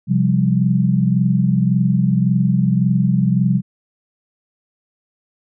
sine chord, C suspended fourth, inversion none, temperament just, 130.81 / 174.42 / 196.22 Hz, C3 / F3 / G3, 0 / -2 / +2 cents, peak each -17 dBFS, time 0.07-3.62 s, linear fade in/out 50 ms, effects none

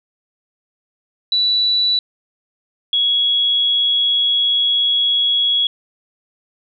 sine tone pair in turn, 3951 / 3339 Hz, B7 / G#7, 0 / +9 cents, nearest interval minor third, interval 291 cents, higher first, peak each -13 dBFS, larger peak neither, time 1.32-1.99 / 2.93-5.67 s, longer second, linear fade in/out 2 ms, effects none

